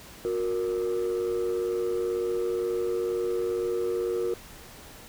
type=tone pair together; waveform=sine; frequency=364.1 / 466.2 Hz; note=F#4 / A#4; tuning=-28 / 0 cents; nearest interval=major third; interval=428 cents; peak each=-26 dBFS; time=0.25-4.34 s; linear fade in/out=0 ms; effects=tanh soft clip ceiling -22 dBFS + pink hiss -47 dBFS RMS until 5.08 s